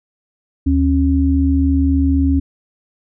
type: tone pair together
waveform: sine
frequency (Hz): 76.23 / 272.5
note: D#2 / C#4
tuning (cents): -35 / -29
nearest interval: octave + minor seventh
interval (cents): 2206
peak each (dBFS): -14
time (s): 0.66-2.4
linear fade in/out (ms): 10
effects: none